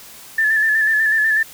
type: tone with vibrato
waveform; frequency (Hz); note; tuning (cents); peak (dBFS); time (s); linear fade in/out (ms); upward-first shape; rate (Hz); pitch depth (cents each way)
sine; 1750; A6; -10; -13; 0.38-1.43; 5; square; 8.1; 35
effects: white hiss -40 dBFS RMS until 1.53 s